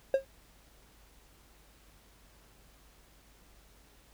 triangle tone with exponential decay, 539 Hz, C#5, 49 cents flat, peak -17 dBFS, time 0.14-0.25 s, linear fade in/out 2 ms, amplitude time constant 23 ms, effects added 50 Hz sine -62 dBFS peak until 4.13 s + pink hiss -62 dBFS RMS until 4.13 s

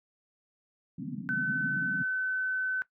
white band-pass noise, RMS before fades -37 dBFS, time 0.98-2.03 s, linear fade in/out 5 ms, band 130 to 280 Hz, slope 96 dB/octave
sine tone, 1518 Hz, F#6, 44 cents sharp, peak -28 dBFS, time 1.29-2.82 s, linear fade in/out 0 ms
effects noise-tail reverb RT60 0.1 s tail -17 dB re dry

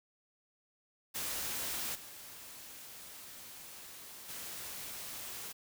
white noise with level steps, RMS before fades -38 / -50 / -44 dBFS, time 1.14-5.53 s, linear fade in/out 20 ms, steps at 1.94 / 4.28 s, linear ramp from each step 20 ms, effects none

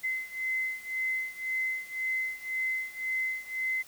sine beating tone pair, 2052 / 2053.9 Hz, C7 / C7, -34 / -33 cents, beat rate 1.9 Hz, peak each -32 / -34 dBFS, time 0.03-3.83 s, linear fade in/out 20 ms, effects white hiss -53 dBFS RMS until 3.87 s

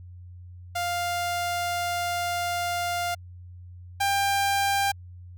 sawtooth tone pair in turn, 700 / 795.5 Hz, F5 / G5, +4 / +25 cents, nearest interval major second, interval 221 cents, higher second, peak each -22 / -18 dBFS, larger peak second, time 0.75-3.15 / 4-4.92 s, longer first, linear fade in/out 10 ms, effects added 89 Hz sine -41 dBFS peak until 5.37 s

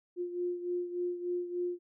sine beating tone pair, 353.3 / 356.7 Hz, F4 / F4, +20 / +37 cents, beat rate 3.4 Hz, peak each -33 / -39 dBFS, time 0.16-1.79 s, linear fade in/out 50 ms, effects none

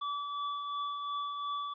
square tone with tremolo, 1151 Hz, D6, 35 cents flat, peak -33 dBFS, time 0.01-1.74 s, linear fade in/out 10 ms, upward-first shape triangle, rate 2.8 Hz, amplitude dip 40%, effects resampled to 11025 Hz + 12-bit

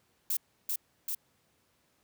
violet noise with echo, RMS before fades -30 dBFS, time 0.3-0.37 s, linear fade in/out 5 ms, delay 390 ms, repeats 2, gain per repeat -2 dB, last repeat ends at 1.15 s, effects pink hiss -71 dBFS RMS until 2.03 s + high-pass 80 Hz 12 dB/octave

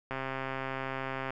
click train, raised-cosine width 0.5 ms, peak -20 dBFS, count 160, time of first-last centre 0.11-1.305 s, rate 133 Hz, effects none

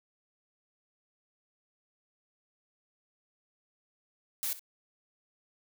blue noise with echo, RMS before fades -33 dBFS, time 4.43-4.53 s, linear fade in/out 0 ms, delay 64 ms, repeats 1, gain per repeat -15 dB, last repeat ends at 4.594 s, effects none

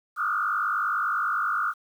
sine tone with frequency modulation, 1318.5 Hz, E6, in tune, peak -23 dBFS, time 0.16-1.74 s, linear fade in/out 50 ms, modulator 49.8 Hz, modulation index 2.9, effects 9-bit

